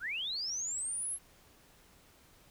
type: linear sweep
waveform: sine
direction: up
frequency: 1318.5 to 11270 Hz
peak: -34 dBFS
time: 0-1.19 s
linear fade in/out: 50 ms
effects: pink hiss -62 dBFS RMS until 2.5 s